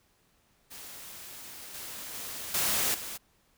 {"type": "noise with level steps", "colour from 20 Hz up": "white", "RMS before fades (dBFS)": [-45, -41, -39, -28, -39], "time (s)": [0.7, 3.18], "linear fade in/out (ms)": 20, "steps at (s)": [1.74, 2.14, 2.54, 2.94], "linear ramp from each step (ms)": 5, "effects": ["pink hiss -68 dBFS RMS until 3.57 s"]}